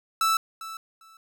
45% pulse tone with echo, 1318.5 Hz, E6, in tune, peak -20 dBFS, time 0.21-0.37 s, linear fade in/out 2 ms, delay 400 ms, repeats 2, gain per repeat -15 dB, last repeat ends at 1.17 s, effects none

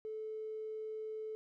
triangle tone with tanh clipping, 435.3 Hz, A4, 19 cents flat, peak -39 dBFS, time 0.05-1.35 s, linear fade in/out 0 ms, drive 2 dB, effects none

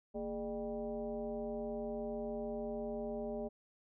sine tone with frequency modulation, 415.3 Hz, G#4, in tune, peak -37 dBFS, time 0.14-3.49 s, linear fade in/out 20 ms, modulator 186 Hz, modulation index 1.4, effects none

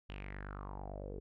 sawtooth tone with low-pass filter sweep, 49 Hz, G1, in tune, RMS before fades -45 dBFS, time 0.09-1.2 s, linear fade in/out 10 ms, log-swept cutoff 3000 to 410 Hz, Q 5.6, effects none

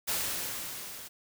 white noise with level ramp, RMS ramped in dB -30 to -45 dBFS, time 0.07-1.09 s, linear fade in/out 20 ms, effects none

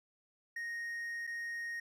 triangle tone with dropouts, 1864.7 Hz, A#6, in tune, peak -36 dBFS, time 0.56-1.8 s, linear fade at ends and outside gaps 5 ms, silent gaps 1.269-1.273 s, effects none

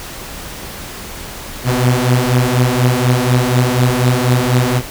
sawtooth beating tone pair, 122.8 / 126.9 Hz, B2 / B2, -9 / +47 cents, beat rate 4.1 Hz, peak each -10 dBFS, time 1.64-4.82 s, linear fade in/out 50 ms, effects pink hiss -29 dBFS RMS until 4.9 s

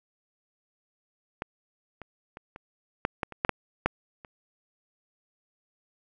clicks, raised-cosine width 0.5 ms, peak -16 / -26 / -26 / -27 / -9 / -13 / -26 / -9 / -7 / -7 / -29 dBFS, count 11, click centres 1.421 / 2.017 / 2.371 / 2.561 / 3.051 / 3.232 / 3.323 / 3.449 / 3.493 / 3.86 / 4.248 s, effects none

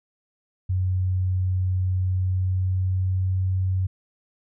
sine tone with pitch glide, 92.5 to 93.57 Hz, F#2 to F#2, 0 to +20 cents, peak -20 dBFS, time 0.69-3.87 s, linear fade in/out 10 ms, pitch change +20 cents, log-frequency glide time 1.95-3.41 s, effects none

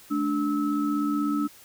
sine tone cluster, 216.3 / 292.4 / 1299 Hz, A3 / D4 / E6, -29 / -7 / -26 cents, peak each -30 / -24 / -32 dBFS, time 0.1-1.48 s, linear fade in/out 20 ms, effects white hiss -51 dBFS RMS until 1.64 s

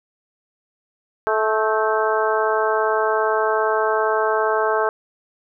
harmonic tone with a mistuned harmonic, 217.5 Hz, A3, 20 cents flat, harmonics 2 / 3 / 4 / 5 / 6 / 7, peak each -21 / -23 / -24 / -25 / -26 / -26 dBFS, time 1.27-4.89 s, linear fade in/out 0 ms, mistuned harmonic 7, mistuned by +36 cents, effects none

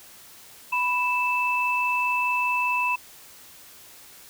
sine tone pair together, 987.8 / 2637 Hz, B5 / E7, 0 / 0 cents, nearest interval octave + perfect fourth, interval 1700 cents, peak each -24 dBFS, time 0.72-2.96 s, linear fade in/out 10 ms, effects white hiss -48 dBFS RMS until 4.29 s

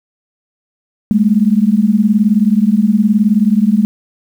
sine beating tone pair, 201.5 / 220.5 Hz, G3 / A3, +48 / +4 cents, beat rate 19 Hz, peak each -11 dBFS, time 1.11-3.85 s, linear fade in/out 0 ms, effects 7-bit

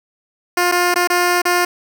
10% pulse tone with dropouts, 354.1 Hz, F4, 24 cents sharp, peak -5 dBFS, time 0.57-1.65 s, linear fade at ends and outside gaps 5 ms, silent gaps 0.716-0.721 / 0.942-0.958 / 1.074-1.1 / 1.418-1.453 s, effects none

